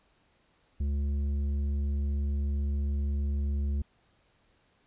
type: tone with tanh clipping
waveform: sine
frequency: 71.1 Hz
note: C#2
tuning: 45 cents sharp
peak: -28 dBFS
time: 0.8-3.82 s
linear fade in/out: 5 ms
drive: 8 dB
effects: pink hiss -68 dBFS RMS until 4.86 s + resampled to 8000 Hz